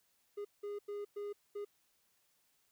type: tone bursts at uneven times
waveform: triangle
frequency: 410 Hz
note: G#4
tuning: 22 cents flat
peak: -37 dBFS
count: 5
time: 0.37-0.45 / 0.63-0.79 / 0.88-1.05 / 1.16-1.33 / 1.55-1.65 s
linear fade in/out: 10 ms
effects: white hiss -75 dBFS RMS until 2.71 s